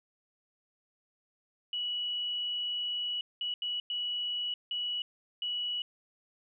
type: tone bursts at uneven times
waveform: sine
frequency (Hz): 2936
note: F#7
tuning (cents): -14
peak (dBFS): -31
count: 6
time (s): 1.73-3.21 / 3.41-3.54 / 3.62-3.8 / 3.9-4.54 / 4.71-5.02 / 5.42-5.82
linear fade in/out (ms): 2
effects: none